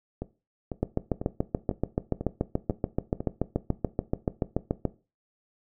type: two click trains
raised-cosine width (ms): 2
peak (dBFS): -11 / -18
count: 29 / 8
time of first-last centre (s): 0.83-4.853 / 0.22-3.703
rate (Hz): 6.96 / 2.01
effects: noise-tail reverb RT60 0.3 s tail -17 dB re dry